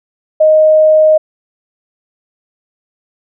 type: tone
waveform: sine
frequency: 622.3 Hz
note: D#5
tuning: in tune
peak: -4 dBFS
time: 0.4-1.18 s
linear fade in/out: 10 ms
effects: none